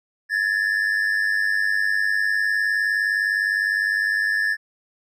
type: tone pair together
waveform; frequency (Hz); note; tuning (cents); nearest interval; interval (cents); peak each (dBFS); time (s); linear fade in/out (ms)
triangle; 1690.3 / 1790; G#6 / A6; +30 / +29; minor second; 99; -20; 0.29-4.57; 50
effects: none